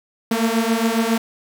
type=beating tone pair; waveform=sawtooth; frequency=223.5 / 230.8 Hz; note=A3 / A#3; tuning=+27 / -17 cents; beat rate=7.3 Hz; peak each=-16 dBFS; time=0.31-1.18 s; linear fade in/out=5 ms; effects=7-bit